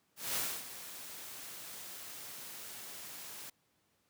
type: noise with ADSR envelope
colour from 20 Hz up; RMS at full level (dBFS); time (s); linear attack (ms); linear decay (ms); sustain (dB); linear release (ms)
white; -34; 0.16-3.5; 200; 270; -13; 7
effects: pink hiss -75 dBFS RMS until 4.09 s + high-pass 100 Hz 12 dB/octave